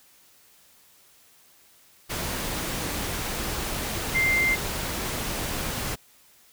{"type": "tone in noise", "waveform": "sine", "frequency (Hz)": 2093, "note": "C7", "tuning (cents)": 0, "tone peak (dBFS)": -20, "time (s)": [4.14, 4.56], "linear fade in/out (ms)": 20, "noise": "pink", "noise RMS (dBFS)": -30, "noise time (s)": [2.09, 5.96], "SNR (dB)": 7, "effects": ["white hiss -57 dBFS RMS until 6.52 s"]}